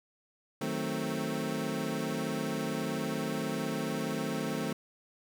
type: chord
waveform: 25% pulse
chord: D# diminished seventh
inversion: none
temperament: equal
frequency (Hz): 155.56 / 185 / 220 / 261.6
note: D#3 / F#3 / A3 / C4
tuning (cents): 0 / 0 / 0 / 0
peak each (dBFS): -34 / -36 / -32 / -33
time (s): 0.61-4.73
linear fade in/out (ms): 5
effects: none